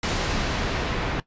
pink noise with low-pass filter sweep, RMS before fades -26 dBFS, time 0.03-1.2 s, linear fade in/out 2 ms, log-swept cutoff 6600 to 2700 Hz, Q 0.73, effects noise-tail reverb RT60 0.1 s tail -17 dB re dry + resampled to 16000 Hz

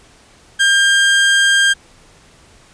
30% pulse tone, 1600 Hz, G6, 35 cents sharp, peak -7 dBFS, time 0.59-1.74 s, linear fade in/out 20 ms, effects pink hiss -47 dBFS RMS until 2.73 s + resampled to 22050 Hz

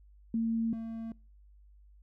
sine / triangle tone pair in turn, 227.1 / 226.2 Hz, A#3 / A3, -45 / +48 cents, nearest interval unison, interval 7 cents, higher first, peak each -27 / -34 dBFS, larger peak first, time 0.34-0.73 / 0.73-1.12 s, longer neither, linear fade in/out 2 ms, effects noise-tail reverb RT60 0.4 s tail -25 dB re dry + added 50 Hz sine -55 dBFS peak until 2.02 s

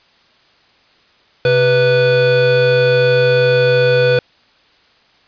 square tone pair together, 130.82 / 493.9 Hz, C3 / B4, 0 / 0 cents, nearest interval octave + major seventh, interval 2300 cents, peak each -18 / -11 dBFS, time 1.45-4.19 s, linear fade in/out 2 ms, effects white hiss -52 dBFS RMS until 5.27 s + resampled to 11025 Hz

